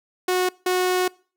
sawtooth tone bursts at uneven times, 365.8 Hz, F#4, 20 cents flat, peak -15 dBFS, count 2, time 0.28-0.49 / 0.66-1.08 s, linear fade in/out 5 ms, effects noise-tail reverb RT60 0.4 s tail -24 dB re dry

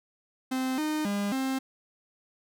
45% pulse tone with pitch steps, 259.6 / 306.9 / 202.5 / 264.7 Hz, C4 / D#4 / G#3 / C4, -13 / -24 / -43 / +20 cents, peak -27 dBFS, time 0.51-1.59 s, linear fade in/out 10 ms, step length 270 ms, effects none

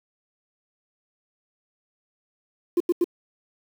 sine tone bursts, 349.2 Hz, F4, in tune, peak -15 dBFS, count 3, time 2.77-3.043 s, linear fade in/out 5 ms, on 33 ms, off 87 ms, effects tanh soft clip ceiling -13 dBFS + 7-bit

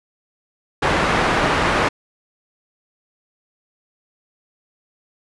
white low-pass noise, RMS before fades -18 dBFS, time 0.82-1.89 s, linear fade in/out 10 ms, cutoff 1500 Hz, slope 12 dB/octave, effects resampled to 24000 Hz

